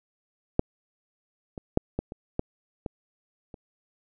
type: clicks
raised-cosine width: 2 ms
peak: -6 / -23 / -6 / -14 / -24 / -12 / -18 / -28 dBFS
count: 8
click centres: 0.594 / 1.578 / 1.774 / 1.99 / 2.121 / 2.394 / 2.862 / 3.542 s
effects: none